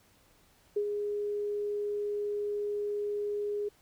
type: tone with ADSR envelope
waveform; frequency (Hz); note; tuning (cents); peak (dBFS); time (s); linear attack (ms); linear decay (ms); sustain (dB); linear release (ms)
sine; 412.9; G#4; -10; -25; 0.76-3.69; 8; 74; -5; 10
effects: pink hiss -64 dBFS RMS until 3.81 s